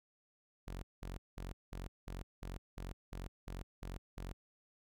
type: tone bursts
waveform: sawtooth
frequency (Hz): 45.39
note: F#1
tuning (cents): -32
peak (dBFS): -39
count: 11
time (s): 0.67-4.33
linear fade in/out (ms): 10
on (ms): 160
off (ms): 190
effects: none